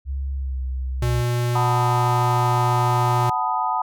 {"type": "tone with pitch glide", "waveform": "sine", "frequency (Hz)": [68, 64.67], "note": ["C#2", "C2"], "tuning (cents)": [-33, -20], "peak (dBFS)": -23, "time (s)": [0.05, 1.24], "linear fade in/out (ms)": 50, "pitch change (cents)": -87, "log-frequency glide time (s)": [0.35, 0.6]}
{"type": "tone", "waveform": "square", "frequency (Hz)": 120.9, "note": "B2", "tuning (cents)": -36, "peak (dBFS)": -20, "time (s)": [1.02, 3.3], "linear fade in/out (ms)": 5}
{"type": "chord", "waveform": "sine", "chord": "B dominant seventh", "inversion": "second", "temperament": "equal", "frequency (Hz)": [740, 880, 987.8, 1244.5], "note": ["F#5", "A5", "B5", "D#6"], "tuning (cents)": [0, 0, 0, 0], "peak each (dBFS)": [-26, -24, -25, -26], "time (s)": [1.55, 3.82], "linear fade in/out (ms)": 5}
{"effects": []}